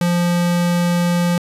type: tone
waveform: square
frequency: 174.4 Hz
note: F3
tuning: 2 cents flat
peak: -15 dBFS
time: 0.01-1.38 s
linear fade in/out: 2 ms
effects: resampled to 32000 Hz